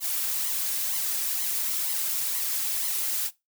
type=noise with flanger; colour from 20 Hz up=blue; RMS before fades=-28 dBFS; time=0-3.31 s; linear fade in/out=50 ms; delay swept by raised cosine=0.96 to 3.76 ms; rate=2.1 Hz; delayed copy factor=+0.75; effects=noise-tail reverb RT60 0.2 s tail -19 dB re dry